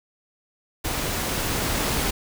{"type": "noise with level ramp", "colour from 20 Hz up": "pink", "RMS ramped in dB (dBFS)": [-27, -24], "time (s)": [0.84, 2.11], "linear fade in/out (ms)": 10, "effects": []}